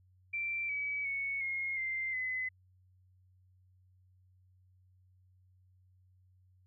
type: tone with pitch steps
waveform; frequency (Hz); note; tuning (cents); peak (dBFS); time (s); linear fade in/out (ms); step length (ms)
sine; 2349 / 2281 / 2215 / 2150 / 2088 / 2027; D7 / C#7 / C#7 / C7 / C7 / B6; 0 / +49 / -2 / +47 / -4 / +45; -33; 0.33-2.49; 10; 360
effects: added 92 Hz sine -63 dBFS peak until 6.66 s